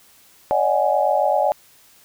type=tone cluster; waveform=sine; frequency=570 / 618 / 743 / 833 Hz; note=C#5 / D#5 / F#5 / G#5; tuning=+48 / -12 / +7 / +5 cents; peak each=-21 dBFS; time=0.51-1.52 s; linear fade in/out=0 ms; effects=white hiss -52 dBFS RMS until 2.04 s